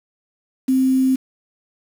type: tone with quantisation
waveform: sine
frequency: 261.6 Hz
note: C4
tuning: in tune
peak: -13 dBFS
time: 0.68-1.16 s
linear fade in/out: 10 ms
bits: 6
effects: none